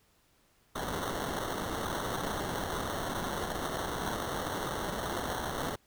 blue noise with sample-and-hold, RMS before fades -35 dBFS, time 0.75-5.76 s, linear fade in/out 10 ms, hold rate 2450 Hz, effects pink hiss -68 dBFS RMS until 5.86 s

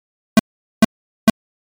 square tone bursts, 220 Hz, A3, in tune, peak -5 dBFS, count 3, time 0.37-1.299 s, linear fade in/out 2 ms, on 23 ms, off 430 ms, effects MP3 96 kbps

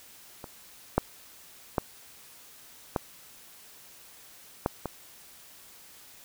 clicks, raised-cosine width 1 ms, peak -25 / -7 / -10 / -11 / -10 / -17 dBFS, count 6, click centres 0.442 / 0.98 / 1.782 / 2.962 / 4.661 / 4.857 s, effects white hiss -52 dBFS RMS until 6.24 s

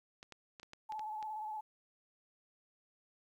clicks, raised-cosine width 0.2 ms, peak -33 dBFS, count 8, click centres 0.229 / 0.323 / 0.598 / 0.631 / 0.734 / 0.922 / 0.994 / 1.227 s
sine tone with vibrato, 860 Hz, A5, 40 cents flat, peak -39 dBFS, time 0.89-1.61 s, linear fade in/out 10 ms, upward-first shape square, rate 17 Hz, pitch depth 27 cents each way
effects 12-bit

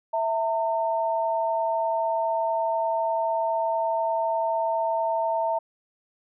sine tone pair together, 656.8 / 908 Hz, E5 / A#5, -6 / -46 cents, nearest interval tritone, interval 560 cents, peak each -25 / -25 dBFS, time 0.13-5.59 s, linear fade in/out 10 ms, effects none

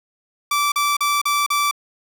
sawtooth tone bursts, 1163 Hz, D6, 17 cents flat, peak -13 dBFS, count 5, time 0.51-1.712 s, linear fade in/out 5 ms, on 210 ms, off 38 ms, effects none

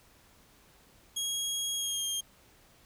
20% pulse tone with pitch glide, 3290 to 3213 Hz, G#7 to G7, -17 to +42 cents, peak -25 dBFS, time 1.16-2.21 s, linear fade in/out 10 ms, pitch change -41 cents, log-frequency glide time 1.76-2.06 s, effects pink hiss -61 dBFS RMS until 2.85 s

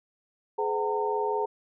sine tone cluster, 420.9 / 506 / 755 / 911 Hz, G#4 / B4 / F#5 / A#5, +23 / +42 / +35 / -40 cents, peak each -28 / -34 / -36 / -29 dBFS, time 0.58-1.46 s, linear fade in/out 10 ms, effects none

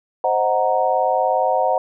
sine chord, C half-diminished seventh, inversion none, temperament equal, 523.3 / 622.3 / 740 / 932.3 Hz, C5 / Eb5 / Gb5 / Bb5, 0 / 0 / 0 / 0 cents, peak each -21 / -22 / -19 / -22 dBFS, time 0.24-1.78 s, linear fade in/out 2 ms, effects none

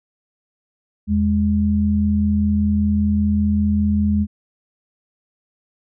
sine tone pair together, 82.31 / 207.4 Hz, E2 / G#3, -2 / -2 cents, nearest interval octave + major third, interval 1600 cents, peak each -19 / -16 dBFS, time 1.07-4.27 s, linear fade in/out 50 ms, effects none

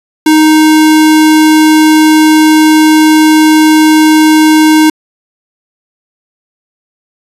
square tone, 311.1 Hz, D#4, in tune, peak -3 dBFS, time 0.26-4.9 s, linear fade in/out 5 ms, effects resampled to 32000 Hz

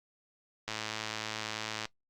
click train, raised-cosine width 0.2 ms, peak -18 dBFS, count 129, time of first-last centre 0.68-1.854 s, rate 109 Hz, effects noise-tail reverb RT60 0.1 s tail -19 dB re dry + Opus 48 kbps

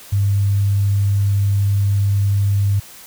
sine tone, 100 Hz, G2, 35 cents sharp, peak -13 dBFS, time 0.12-2.8 s, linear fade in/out 10 ms, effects white hiss -40 dBFS RMS until 3.06 s

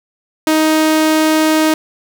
sawtooth tone, 313.1 Hz, D#4, 11 cents sharp, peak -6 dBFS, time 0.47-1.74 s, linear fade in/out 2 ms, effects none

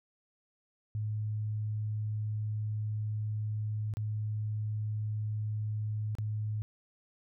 sine tone with dropouts, 106.9 Hz, A2, 49 cents flat, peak -31 dBFS, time 0.95-6.62 s, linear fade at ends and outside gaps 0 ms, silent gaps 3.938-3.97 / 6.152-6.185 s, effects none

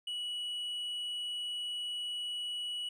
sine tone with tanh clipping, 2935 Hz, F#7, 15 cents flat, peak -36 dBFS, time 0.07-2.89 s, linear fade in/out 5 ms, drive 4 dB, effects none

